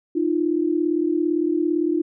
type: tone pair together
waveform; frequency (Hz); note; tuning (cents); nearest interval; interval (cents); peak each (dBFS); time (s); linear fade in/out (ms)
sine; 307.4 / 345.1; D#4 / F4; -21 / -21; major second; 200; -21; 0.15-2.02; 10
effects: none